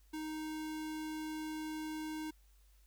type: tone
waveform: square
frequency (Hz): 311.1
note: D#4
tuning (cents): 0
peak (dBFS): -40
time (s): 0.13-2.31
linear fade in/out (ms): 10
effects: added 50 Hz sine -62 dBFS peak until 2.86 s + white hiss -73 dBFS RMS until 2.86 s